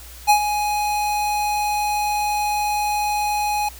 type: tone with ADSR envelope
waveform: square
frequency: 834 Hz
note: G#5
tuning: 7 cents sharp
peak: -10 dBFS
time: 0.27-3.69 s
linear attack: 30 ms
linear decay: 89 ms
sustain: -10 dB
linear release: 7 ms
effects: added 60 Hz sine -40 dBFS peak until 3.79 s + white hiss -42 dBFS RMS until 3.79 s